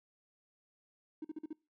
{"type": "tone bursts", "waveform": "triangle", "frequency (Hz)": 311.1, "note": "D#4", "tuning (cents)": 0, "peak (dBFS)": -35, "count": 5, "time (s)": [1.22, 1.53], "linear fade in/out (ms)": 5, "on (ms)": 26, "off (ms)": 45, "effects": ["noise-tail reverb RT60 0.3 s tail -26 dB re dry", "tanh soft clip ceiling -35 dBFS"]}